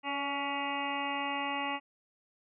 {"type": "harmonic tone with a mistuned harmonic", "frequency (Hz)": 281, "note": "C#4", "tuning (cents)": 24, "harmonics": [1, 2, 3, 4, 5, 7, 8, 9, 10], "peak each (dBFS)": [-40, -44, -36, -39, -49, -40, -45, -42, -41], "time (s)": [0.03, 1.8], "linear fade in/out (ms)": 50, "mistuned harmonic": 2, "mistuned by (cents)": 28, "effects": []}